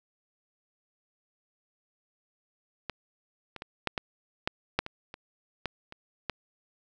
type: clicks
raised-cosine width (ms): 0.3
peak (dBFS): -17 / -24 / -22 / -11 / -14 / -11 / -8 / -21 / -25 / -15 / -27 / -14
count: 12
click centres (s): 2.897 / 3.563 / 3.621 / 3.873 / 3.978 / 4.475 / 4.79 / 4.864 / 5.141 / 5.657 / 5.924 / 6.297
effects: none